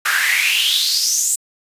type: noise with high-pass filter sweep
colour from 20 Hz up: pink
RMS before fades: -17 dBFS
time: 0.05-1.36 s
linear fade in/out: 10 ms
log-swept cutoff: 1400 to 8000 Hz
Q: 6.6
effects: resampled to 32000 Hz